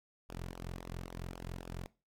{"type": "tone with flanger", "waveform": "sawtooth", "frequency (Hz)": 43.65, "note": "F1", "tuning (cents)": 0, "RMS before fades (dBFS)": -44, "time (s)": [0.29, 1.86], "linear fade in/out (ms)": 0, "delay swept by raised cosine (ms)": [0.43, 3.93], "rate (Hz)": 3.7, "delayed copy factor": -0.7, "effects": ["noise-tail reverb RT60 0.3 s tail -21 dB re dry", "AAC 64 kbps"]}